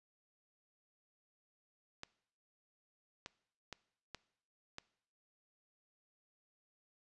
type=clicks; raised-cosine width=0.2 ms; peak=-27 dBFS; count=5; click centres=2.034 / 3.261 / 3.727 / 4.147 / 4.784 s; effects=noise-tail reverb RT60 0.7 s tail -21 dB re dry + resampled to 24000 Hz